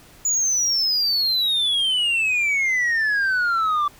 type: exponential sweep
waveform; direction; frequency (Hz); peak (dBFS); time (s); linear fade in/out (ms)
sine; down; 6980 to 1157; -15; 0.25-3.88; 5
effects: tanh soft clip ceiling -17 dBFS + pink hiss -49 dBFS RMS until 3.99 s